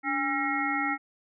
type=harmonic tone with a mistuned harmonic; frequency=270.7 Hz; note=C#4; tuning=41 cents flat; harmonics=1 / 3 / 5 / 7 / 8; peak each=-32 / -32 / -32 / -32 / -32 dBFS; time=0.03-0.98 s; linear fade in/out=50 ms; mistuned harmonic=1; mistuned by=+110 cents; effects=none